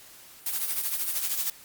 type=noise with tremolo; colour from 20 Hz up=blue; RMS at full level=-26 dBFS; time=0.46-1.5 s; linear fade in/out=2 ms; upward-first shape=triangle; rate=13 Hz; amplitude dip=65%; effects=white hiss -50 dBFS RMS until 1.64 s + Opus 48 kbps